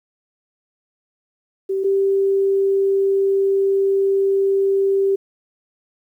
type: tone pair in turn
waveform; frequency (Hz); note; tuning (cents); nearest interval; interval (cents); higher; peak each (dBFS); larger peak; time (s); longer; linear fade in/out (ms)
sine; 386.7 / 391.4; G4 / G4; -24 / -3; unison; 21; second; -18 / -14; second; 1.69-1.84 / 1.84-5.16; second; 10
effects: 9-bit